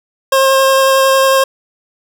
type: tone with vibrato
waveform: 25% pulse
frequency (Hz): 535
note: C5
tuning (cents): +38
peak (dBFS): -4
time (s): 0.32-1.44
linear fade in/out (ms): 5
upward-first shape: sine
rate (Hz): 11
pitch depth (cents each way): 10
effects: none